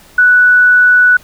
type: tone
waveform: sine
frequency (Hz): 1480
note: F#6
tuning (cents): 0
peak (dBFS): -4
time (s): 0.18-1.17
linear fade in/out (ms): 5
effects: pink hiss -42 dBFS RMS until 1.23 s